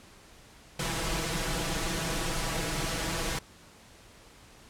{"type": "noise with comb filter", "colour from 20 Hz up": "pink", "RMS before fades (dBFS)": -31, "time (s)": [0.79, 3.39], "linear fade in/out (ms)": 5, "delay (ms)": 6.1, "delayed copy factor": 0.8, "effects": ["pink hiss -54 dBFS RMS until 4.69 s", "low-pass 10000 Hz 12 dB/octave"]}